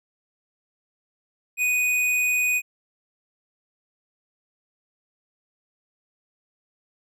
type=tone with tanh clipping; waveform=sine; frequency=2485 Hz; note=D#7; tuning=3 cents flat; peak=-21 dBFS; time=1.57-2.62 s; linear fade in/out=50 ms; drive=16 dB; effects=none